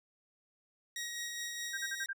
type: tone with tremolo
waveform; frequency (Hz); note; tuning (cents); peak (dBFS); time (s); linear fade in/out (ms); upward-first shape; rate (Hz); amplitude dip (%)
15% pulse; 1892; A#6; +25; -31; 0.96-2.06; 2; sine; 4.8; 30
type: tone bursts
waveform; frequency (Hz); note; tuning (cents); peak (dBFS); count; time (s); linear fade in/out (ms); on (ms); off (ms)
sine; 1588; G6; +22; -35; 5; 1.73-2.132; 10; 46; 43
effects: none